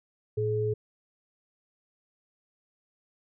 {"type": "tone pair together", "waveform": "sine", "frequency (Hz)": [112.5, 425], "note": ["A2", "G#4"], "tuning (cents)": [39, 40], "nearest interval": "octave + major seventh", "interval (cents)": 2301, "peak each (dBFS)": [-29, -27], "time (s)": [0.37, 0.74], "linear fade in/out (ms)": 10, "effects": []}